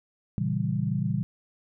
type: chord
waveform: sine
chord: A# diminished seventh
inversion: none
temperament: equal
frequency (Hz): 116.54 / 138.59 / 164.81 / 196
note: A#2 / C#3 / E3 / G3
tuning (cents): 0 / 0 / 0 / 0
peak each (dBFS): -30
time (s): 0.38-1.23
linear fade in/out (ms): 0
effects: none